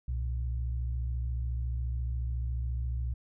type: tone pair together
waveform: sine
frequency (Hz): 63.6 / 117.79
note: C2 / A#2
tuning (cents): -48 / +18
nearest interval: major seventh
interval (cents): 1066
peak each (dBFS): -30 / -38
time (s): 0.08-3.14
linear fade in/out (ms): 5
effects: none